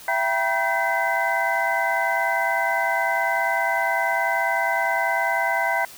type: tone cluster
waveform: sine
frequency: 670 / 780 / 961 / 1546 / 2029 Hz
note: E5 / G5 / B5 / G6 / B6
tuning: +28 / -9 / -48 / -24 / +46 cents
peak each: -26 dBFS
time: 0.08-5.85 s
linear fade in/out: 2 ms
effects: white hiss -43 dBFS RMS until 5.97 s